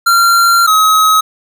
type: tone pair in turn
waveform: square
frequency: 1377 / 1274.2 Hz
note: F6 / D#6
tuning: -25 / +41 cents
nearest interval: minor second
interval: 134 cents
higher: first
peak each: -7 dBFS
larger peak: neither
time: 0.06-0.67 / 0.67-1.21 s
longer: first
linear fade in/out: 10 ms
effects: none